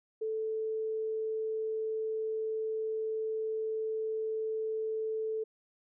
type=tone; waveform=sine; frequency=439.2 Hz; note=A4; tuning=3 cents flat; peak=-31 dBFS; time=0.21-5.44 s; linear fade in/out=10 ms; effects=none